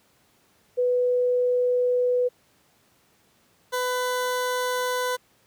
sine / 20% pulse tone pair in turn, 495 / 500.2 Hz, B4 / B4, +4 / +22 cents, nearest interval unison, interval 18 cents, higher second, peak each -19 dBFS, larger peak neither, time 0.77-2.29 / 3.72-5.17 s, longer first, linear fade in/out 20 ms, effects pink hiss -62 dBFS RMS until 5.46 s + high-pass 100 Hz 12 dB/octave

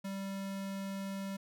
square tone, 195.3 Hz, G3, 6 cents flat, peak -38 dBFS, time 0.04-1.37 s, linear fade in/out 10 ms, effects none

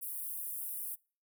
pink high-pass noise, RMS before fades -40 dBFS, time 0.01-0.96 s, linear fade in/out 20 ms, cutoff 10000 Hz, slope 48 dB/octave, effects noise-tail reverb RT60 0.4 s tail -26 dB re dry

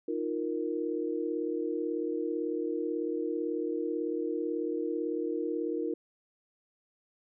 sine chord, Eb suspended second, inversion none, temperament equal, 311.1 / 349.2 / 466.2 Hz, Eb4 / F4 / Bb4, 0 / 0 / 0 cents, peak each -34 dBFS, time 0.08-5.94 s, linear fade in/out 5 ms, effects none

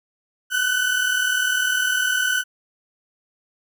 35% pulse tone pair together, 1480 / 1519.9 Hz, F#6 / F#6, 0 / +46 cents, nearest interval unison, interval 46 cents, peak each -20 dBFS, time 0.5-2.44 s, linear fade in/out 50 ms, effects none

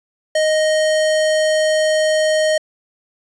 square tone, 622.3 Hz, D#5, in tune, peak -14 dBFS, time 0.35-2.58 s, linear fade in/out 5 ms, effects resampled to 22050 Hz + 9-bit

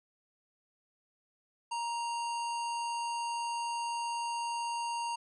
harmonic tone with a mistuned harmonic, 928 Hz, A#5, 8 cents flat, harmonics 1 / 3 / 5 / 7 / 9 / 10, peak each -33 / -43 / -47 / -50 / -52 / -53 dBFS, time 1.71-5.16 s, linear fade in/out 10 ms, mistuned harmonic 1, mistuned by +19 cents, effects none

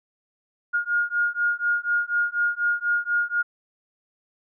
sine beating tone pair, 1423 / 1427.1 Hz, F6 / F6, +32 / +37 cents, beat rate 4.1 Hz, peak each -24 dBFS, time 0.73-3.43 s, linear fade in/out 20 ms, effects none

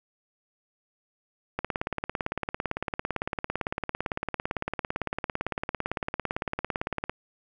click train, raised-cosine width 0.5 ms, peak -13 dBFS, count 99, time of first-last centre 1.59-7.096 s, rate 17.8 Hz, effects none

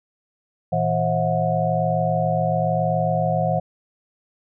sine tone cluster, 115.7 / 162.9 / 533 / 644 / 725 Hz, A#2 / E3 / C5 / E5 / F#5, -13 / -20 / +32 / -41 / -35 cents, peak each -27 / -23 / -26 / -25 / -23 dBFS, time 0.72-3.6 s, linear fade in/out 10 ms, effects none

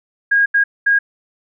sine tone bursts at uneven times, 1633 Hz, G#6, 30 cents flat, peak -10 dBFS, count 3, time 0.31-0.46 / 0.54-0.64 / 0.86-0.99 s, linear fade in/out 10 ms, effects none

